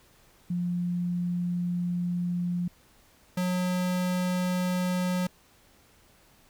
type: tone pair in turn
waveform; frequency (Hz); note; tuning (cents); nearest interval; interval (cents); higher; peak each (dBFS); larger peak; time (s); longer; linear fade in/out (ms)
sine / square; 176 / 181.26; F3 / F#3; +14 / -35; minor second; 51; second; -26; neither; 0.5-2.68 / 3.37-5.27; first; 5
effects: pink hiss -60 dBFS RMS until 6.49 s